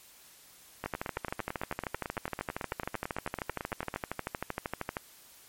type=two click trains; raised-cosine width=0.5 ms; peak=-19 / -17 dBFS; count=29 / 54; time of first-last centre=0.84-3.941 / 0.86-4.969 s; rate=9.03 / 12.9 Hz; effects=white hiss -56 dBFS RMS until 5.48 s + MP3 64 kbps

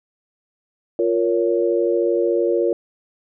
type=chord; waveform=sine; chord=Bb minor; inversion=second; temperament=just; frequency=349.6 / 466.2 / 559.4 Hz; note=F4 / Bb4 / Db5; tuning=+2 / 0 / +16 cents; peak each=-19 / -20 / -22 dBFS; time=0.99-2.73 s; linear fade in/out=2 ms; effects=none

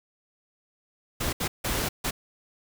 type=noise bursts at uneven times; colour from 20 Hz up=pink; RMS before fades=-28 dBFS; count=4; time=1.2-1.33 / 1.4-1.48 / 1.64-1.89 / 2.04-2.11 s; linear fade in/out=10 ms; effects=none

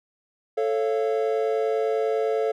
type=chord; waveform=triangle; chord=A augmented; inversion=none; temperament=just; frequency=440 / 550 / 687.5 Hz; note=A4 / C#5 / E#5; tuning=0 / -14 / -27 cents; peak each=-21 / -26 / -27 dBFS; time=0.57-2.52 s; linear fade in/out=10 ms; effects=none

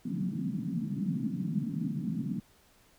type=band-pass noise; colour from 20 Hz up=pink; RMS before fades=-33 dBFS; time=0.05-2.4 s; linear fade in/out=5 ms; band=150 to 260 Hz; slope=48 dB/octave; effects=pink hiss -63 dBFS RMS until 2.98 s

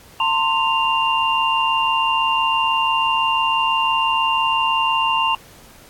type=tone cluster; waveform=sine; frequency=902 / 1048 / 2788 Hz; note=A5 / C6 / F7; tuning=+43 / +2 / -4 cents; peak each=-20 dBFS; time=0.2-5.35 s; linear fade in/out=2 ms; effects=pink hiss -46 dBFS RMS until 5.89 s + AAC 64 kbps

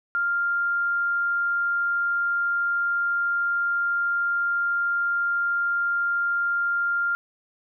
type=tone; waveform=sine; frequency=1396.9 Hz; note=F6; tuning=in tune; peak=-21 dBFS; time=0.15-7.15 s; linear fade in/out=0 ms; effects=none

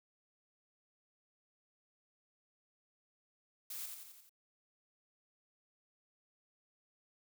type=noise with echo; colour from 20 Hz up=blue; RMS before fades=-44 dBFS; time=3.7-3.86 s; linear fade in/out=5 ms; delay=87 ms; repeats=5; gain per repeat=-4 dB; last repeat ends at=4.295 s; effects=none

